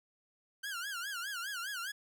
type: tone with vibrato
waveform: sawtooth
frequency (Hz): 1514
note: F#6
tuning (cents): +39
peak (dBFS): -34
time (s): 0.63-1.92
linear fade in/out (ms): 10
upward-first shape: sine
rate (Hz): 4.9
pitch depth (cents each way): 180
effects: none